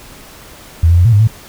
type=tone with pitch steps; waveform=sine; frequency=82.6 / 85.9 / 88.4 / 116.5 / 102.6 / 111.1 Hz; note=E2 / F2 / F2 / A#2 / G#2 / A2; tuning=+4 / -28 / +22 / -1 / -21 / +17 cents; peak=-5 dBFS; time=0.83-1.274 s; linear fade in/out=5 ms; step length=74 ms; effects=pink hiss -37 dBFS RMS until 1.48 s